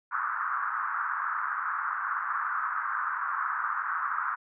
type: band-pass noise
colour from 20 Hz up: pink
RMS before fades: -31 dBFS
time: 0.11-4.36 s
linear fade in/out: 20 ms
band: 1100 to 1500 Hz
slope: 48 dB/octave
effects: none